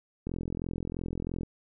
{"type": "click train", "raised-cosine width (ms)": 3, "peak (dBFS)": -21, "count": 51, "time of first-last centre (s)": [0.27, 1.433], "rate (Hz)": 43, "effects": []}